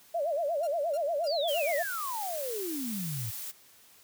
sine tone with vibrato, 622.3 Hz, D#5, in tune, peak -27 dBFS, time 0.14-1.83 s, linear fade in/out 10 ms, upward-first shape sine, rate 8.5 Hz, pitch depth 190 cents each way
5% pulse tone bursts, 1396.9 Hz, F6, in tune, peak -34 dBFS, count 4, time 0.63-1.582 s, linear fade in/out 5 ms, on 43 ms, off 260 ms
sine exponential sweep, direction down, 5040 to 104.2 Hz, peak -33 dBFS, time 1.26-3.31 s, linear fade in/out 20 ms
blue noise, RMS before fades -39 dBFS, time 1.47-3.52 s, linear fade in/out 20 ms
effects white hiss -58 dBFS RMS until 4.03 s + high-pass 60 Hz 12 dB/octave

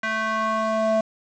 square tone with band-pass filter sweep, 220 Hz, A3, in tune, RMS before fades -23 dBFS, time 0.03-1.01 s, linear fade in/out 5 ms, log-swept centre 1700 to 640 Hz, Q 2.6, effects resampled to 16000 Hz + 7-bit

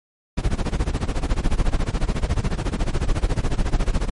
brown noise with tremolo, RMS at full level -17 dBFS, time 0.37-4.1 s, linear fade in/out 10 ms, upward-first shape sine, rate 14 Hz, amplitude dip 90%, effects MP3 48 kbps

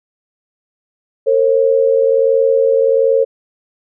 sine tone pair together, 456.4 / 537.7 Hz, A#4 / C5, -37 / +47 cents, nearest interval minor third, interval 284 cents, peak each -12 dBFS, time 1.26-3.25 s, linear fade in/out 20 ms, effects none

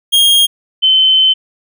45% pulse / sine tone pair in turn, 3243 / 3067 Hz, G#7 / G7, -42 / -38 cents, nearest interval minor second, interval 96 cents, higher first, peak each -6 dBFS, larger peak neither, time 0.12-0.47 / 0.82-1.34 s, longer second, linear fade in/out 20 ms, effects none

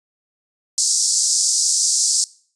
white band-pass noise, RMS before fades -18 dBFS, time 0.78-2.24 s, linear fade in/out 0 ms, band 4800 to 8500 Hz, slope 48 dB/octave, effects noise-tail reverb RT60 0.5 s tail -22 dB re dry + resampled to 24000 Hz

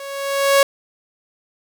sawtooth tone with level ramp, 554.4 Hz, C#5, in tune, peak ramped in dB -27 to -5 dBFS, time 0-0.63 s, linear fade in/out 2 ms, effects none

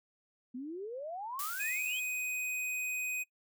sine exponential sweep, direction up, 239.8 to 3322 Hz, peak -38 dBFS, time 0.54-2 s, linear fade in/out 10 ms
blue noise with exponential decay, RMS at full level -38 dBFS, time 1.39-3 s, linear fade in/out 2 ms, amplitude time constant 350 ms
square tone, 2500 Hz, D#7, 8 cents sharp, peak -35 dBFS, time 1.59-3.24 s, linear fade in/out 20 ms
effects noise-tail reverb RT60 0.1 s tail -19 dB re dry

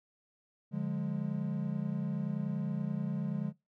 triangle chord, D diminished, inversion none, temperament equal with one note detuned, 146.83 / 178.18 / 207.7 Hz, D3 / F3 / Ab3, 0 / +35 / 0 cents, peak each -34 dBFS, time 0.71-3.53 s, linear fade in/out 50 ms, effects noise-tail reverb RT60 0.2 s tail -21 dB re dry

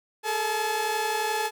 sawtooth tone cluster, 419 / 450.4 / 858 Hz, G#4 / A4 / A5, +15 / +40 / -44 cents, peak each -29 / -28 / -23 dBFS, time 0.23-1.51 s, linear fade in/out 50 ms, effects none

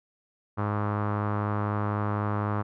sawtooth tone with low-pass filter, 104 Hz, G#2, 3 cents sharp, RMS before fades -28 dBFS, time 0.57-2.63 s, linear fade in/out 20 ms, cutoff 1200 Hz, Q 3.2, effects none

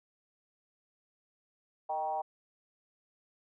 sine tone with frequency modulation, 783 Hz, G5, 2 cents flat, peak -31 dBFS, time 1.89-2.22 s, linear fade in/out 10 ms, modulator 163 Hz, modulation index 0.92, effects none

